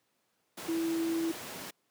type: tone in noise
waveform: sine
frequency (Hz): 329.6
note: E4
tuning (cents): 0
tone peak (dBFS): -28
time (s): 0.68-1.32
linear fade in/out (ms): 10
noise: pink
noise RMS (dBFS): -41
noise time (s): 0.57-1.71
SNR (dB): +10
effects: pink hiss -75 dBFS RMS until 1.9 s + high-pass 200 Hz 12 dB/octave